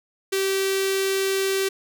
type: tone with notch filter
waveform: sawtooth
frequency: 387 Hz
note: G4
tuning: 22 cents flat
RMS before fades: -23 dBFS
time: 0.32-1.69 s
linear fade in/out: 10 ms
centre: 840 Hz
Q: 0.55
effects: none